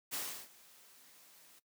white noise with ADSR envelope, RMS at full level -38 dBFS, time 0.11-1.6 s, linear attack 27 ms, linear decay 340 ms, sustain -23 dB, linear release 18 ms, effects noise-tail reverb RT60 0.1 s tail -17 dB re dry + high-pass 150 Hz 12 dB/octave

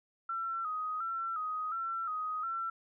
sine tone with vibrato, 1300 Hz, E6, 24 cents flat, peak -33 dBFS, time 0.29-2.7 s, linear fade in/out 5 ms, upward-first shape square, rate 1.4 Hz, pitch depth 63 cents each way, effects none

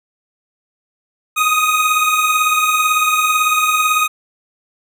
25% pulse beating tone pair, 1244.5 / 1262.5 Hz, D#6 / D#6, 0 / +25 cents, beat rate 18 Hz, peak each -10 / -15 dBFS, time 1.36-4.08 s, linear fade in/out 20 ms, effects none

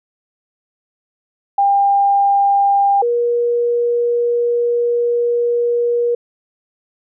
sine tone pair in turn, 799 / 476.9 Hz, G5 / A#4, +33 / +39 cents, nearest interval major sixth, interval 894 cents, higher first, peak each -10 / -13 dBFS, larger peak first, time 1.58-3.02 / 3.02-6.15 s, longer second, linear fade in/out 5 ms, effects none

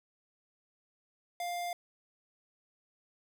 square tone, 701 Hz, F5, 6 cents sharp, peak -35 dBFS, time 1.4-1.73 s, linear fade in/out 2 ms, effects none

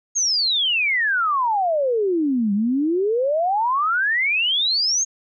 sine exponential two-way sweep, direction down then up, 6645 to 196 to 6645 Hz, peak -17 dBFS, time 0.15-5.05 s, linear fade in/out 20 ms, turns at 2.53 s, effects none

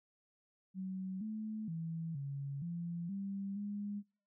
sine tone with pitch steps, 188.3 / 216.5 / 164 / 139.6 / 171 / 196.9 / 204.5 Hz, F#3 / A3 / E3 / C#3 / F3 / G3 / G#3, +31 / -28 / -9 / +13 / -36 / +8 / -26 cents, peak -38 dBFS, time 0.74-4.03 s, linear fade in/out 50 ms, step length 470 ms, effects noise-tail reverb RT60 0.4 s tail -24 dB re dry

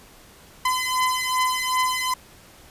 sawtooth beating tone pair, 1017 / 1019.6 Hz, C6 / C6, -50 / -45 cents, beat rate 2.6 Hz, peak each -20 dBFS, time 0.65-2.14 s, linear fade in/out 5 ms, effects pink hiss -49 dBFS RMS until 2.7 s + resampled to 32000 Hz

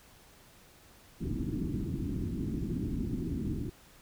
white low-pass noise, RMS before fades -34 dBFS, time 1.2-3.7 s, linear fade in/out 10 ms, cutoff 330 Hz, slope 48 dB/octave, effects pink hiss -58 dBFS RMS until 4.01 s

